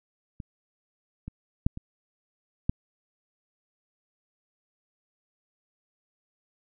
clicks, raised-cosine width 5 ms, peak -25 / -24 / -9 / -24 / -11 dBFS, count 5, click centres 0.402 / 1.28 / 1.665 / 1.774 / 2.695 s, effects none

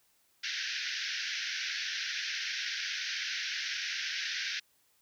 pink band-pass noise, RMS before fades -36 dBFS, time 0.43-4.6 s, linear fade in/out 10 ms, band 1500 to 6000 Hz, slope 96 dB/octave, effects white hiss -70 dBFS RMS until 5.01 s

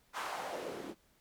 white noise with band-pass filter sweep, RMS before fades -41 dBFS, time 0.13-0.95 s, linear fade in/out 50 ms, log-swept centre 1200 to 270 Hz, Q 2.1, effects pink hiss -70 dBFS RMS until 1.2 s

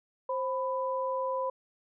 sine tone pair together, 527 / 996.2 Hz, C5 / B5, +12 / +15 cents, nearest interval major seventh, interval 1103 cents, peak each -31 / -32 dBFS, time 0.29-1.5 s, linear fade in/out 5 ms, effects none

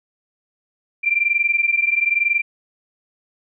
sine tone pair together, 2359 / 2380 Hz, D7 / D7, +7 / +22 cents, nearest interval unison, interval 15 cents, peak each -18 / -19 dBFS, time 1.03-2.42 s, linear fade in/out 20 ms, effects none

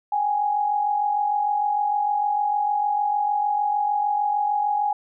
sine tone pair together, 784 / 830.6 Hz, G5 / G#5, 0 / 0 cents, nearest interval minor second, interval 100 cents, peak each -28 / -20 dBFS, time 0.12-4.93 s, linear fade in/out 5 ms, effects none

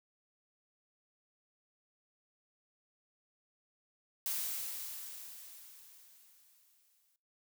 blue noise with exponential decay, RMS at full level -35 dBFS, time 4.26-7.16 s, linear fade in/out 1 ms, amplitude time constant 630 ms, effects noise-tail reverb RT60 0.3 s tail -19 dB re dry

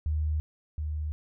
sine tone pair in turn, 76.7 / 76.21 Hz, D#2 / D#2, -24 / -35 cents, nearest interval unison, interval 11 cents, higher first, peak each -25 / -29 dBFS, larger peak first, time 0.06-0.4 / 0.78-1.12 s, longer neither, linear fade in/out 0 ms, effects none

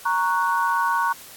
sine chord, F# major, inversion first, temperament equal, 932.3 / 1108.7 / 1480 Hz, A#5 / C#6 / F#6, 0 / 0 / 0 cents, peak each -22 / -23 / -25 dBFS, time 0.05-1.13 s, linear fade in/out 10 ms, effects white hiss -43 dBFS RMS until 1.36 s + AAC 64 kbps

